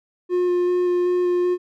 triangle tone with vibrato, 356.8 Hz, F4, 37 cents sharp, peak -15 dBFS, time 0.29-1.58 s, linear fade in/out 50 ms, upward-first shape square, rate 2.6 Hz, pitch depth 8 cents each way, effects none

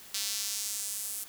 square tone with high-pass filter sweep, 103.83 Hz, G#2, in tune, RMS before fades -35 dBFS, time 0.14-1.24 s, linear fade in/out 5 ms, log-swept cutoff 4500 to 9800 Hz, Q 1.3, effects white hiss -50 dBFS RMS until 1.28 s

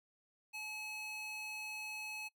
square tone with high-pass filter, 855 Hz, A5, 50 cents flat, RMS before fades -45 dBFS, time 0.53-2.29 s, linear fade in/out 20 ms, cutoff 1900 Hz, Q 6.1, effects noise-tail reverb RT60 0.1 s tail -23 dB re dry

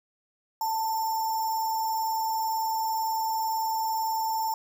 sine tone with sample-and-hold, 889 Hz, A5, 18 cents sharp, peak -25 dBFS, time 0.61-4.54 s, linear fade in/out 2 ms, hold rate 6300 Hz, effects none

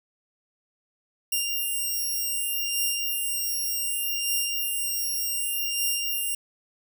5% pulse beating tone pair, 2794 / 2794.66 Hz, F7 / F7, 0 / +1 cents, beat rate 0.66 Hz, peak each -18 / -21 dBFS, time 1.32-6.35 s, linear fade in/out 5 ms, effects none

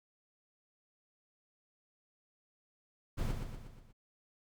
brown noise with echo, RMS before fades -34 dBFS, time 3.17-3.33 s, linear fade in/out 20 ms, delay 120 ms, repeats 5, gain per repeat -5 dB, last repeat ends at 3.93 s, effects none

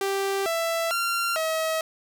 sawtooth tone with pitch steps, 392.2 / 664 / 1379 / 640 Hz, G4 / E5 / F6 / D#5, +1 / +12 / -22 / +49 cents, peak -20 dBFS, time 0.01-1.81 s, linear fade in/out 2 ms, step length 450 ms, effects none

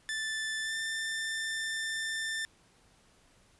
sawtooth tone with pitch glide, 1760 to 1784.6 Hz, A6 to A6, 0 to +24 cents, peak -29 dBFS, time 0.09-2.45 s, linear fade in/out 0 ms, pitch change +24 cents, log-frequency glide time 0.62-0.75 s, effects pink hiss -64 dBFS RMS until 3.59 s + resampled to 24000 Hz

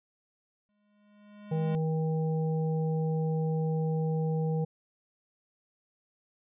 square tone with exponential growth, 207.1 Hz, G#3, 5 cents flat, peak -35 dBFS, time 0.69-1.75 s, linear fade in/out 0 ms, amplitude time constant 230 ms
harmonic tone, 159 Hz, D#3, 38 cents sharp, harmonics 1 / 3 / 5, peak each -27 / -34 / -42 dBFS, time 1.51-4.65 s, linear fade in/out 10 ms
effects resampled to 8000 Hz

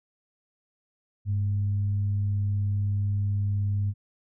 sine tone with frequency modulation, 100.4 Hz, G2, 42 cents sharp, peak -23 dBFS, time 1.25-3.94 s, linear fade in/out 50 ms, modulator 120 Hz, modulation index 0.22, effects none

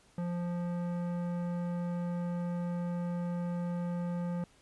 sine tone with tanh clipping, 174.61 Hz, F3, in tune, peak -34 dBFS, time 0.18-4.44 s, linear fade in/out 2 ms, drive 15 dB, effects pink hiss -64 dBFS RMS until 4.61 s + resampled to 24000 Hz

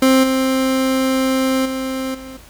30% pulse tone with level steps, 262.9 Hz, C4, 8 cents sharp, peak -7 / -12 / -18 / -29 dBFS, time 0.02-2.37 s, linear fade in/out 5 ms, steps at 0.23 / 1.65 / 2.14 s, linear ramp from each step 10 ms, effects added 51 Hz sine -44 dBFS peak until 2.49 s + pink hiss -44 dBFS RMS until 2.49 s

